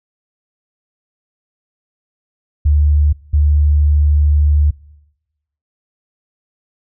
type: tone pair in turn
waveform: sine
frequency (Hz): 73.9 / 73.9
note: D2 / D2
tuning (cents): +11 / +11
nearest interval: unison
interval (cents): 0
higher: neither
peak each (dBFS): -8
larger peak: neither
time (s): 2.65-3.13 / 3.33-4.71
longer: second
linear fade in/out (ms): 10
effects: noise-tail reverb RT60 1.0 s tail -24 dB re dry